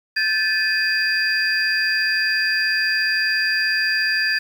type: tone cluster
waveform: sine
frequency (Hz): 1568 / 1745 / 2503 / 4771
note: G6 / A6 / D#7 / D8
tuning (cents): 0 / -15 / +10 / +26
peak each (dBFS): -26 / -19 / -26 / -23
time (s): 0.16-4.39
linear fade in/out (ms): 10
effects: tanh soft clip ceiling -8 dBFS + 7-bit